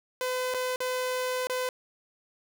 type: tone with dropouts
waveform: sawtooth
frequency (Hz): 507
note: B4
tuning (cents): +45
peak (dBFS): -24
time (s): 0.21-1.69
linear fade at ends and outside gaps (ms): 1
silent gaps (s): 0.54-0.545 / 0.76-0.804 / 1.471-1.497
effects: none